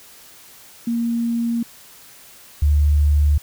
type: tone pair in turn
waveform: sine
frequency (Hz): 233.4 / 73.52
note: A#3 / D2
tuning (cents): +2 / +2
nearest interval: octave + minor sixth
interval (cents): 2000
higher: first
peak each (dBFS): -18 / -12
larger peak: second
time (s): 0.87-1.63 / 2.62-3.38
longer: neither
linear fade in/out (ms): 5
effects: white hiss -45 dBFS RMS until 3.42 s